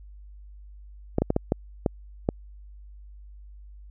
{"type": "clicks", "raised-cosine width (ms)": 2, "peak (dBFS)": -8, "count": 7, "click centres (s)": [1.184, 1.22, 1.304, 1.364, 1.521, 1.862, 2.289], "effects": ["added 50 Hz sine -43 dBFS peak until 3.9 s"]}